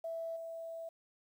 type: tone with level steps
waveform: sine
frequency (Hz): 659.3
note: E5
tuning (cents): 0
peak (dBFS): -37 / -41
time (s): 0.04-0.89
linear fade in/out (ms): 5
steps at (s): 0.36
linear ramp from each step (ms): 5
effects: 11-bit